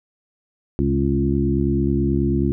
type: harmonic tone with a mistuned harmonic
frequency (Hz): 69.3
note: C#2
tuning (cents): 0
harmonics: 1 / 2 / 3 / 4 / 5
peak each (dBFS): -23 / -23 / -23 / -23 / -23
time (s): 0.79-2.52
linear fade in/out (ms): 0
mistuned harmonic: 2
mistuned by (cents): -46
effects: none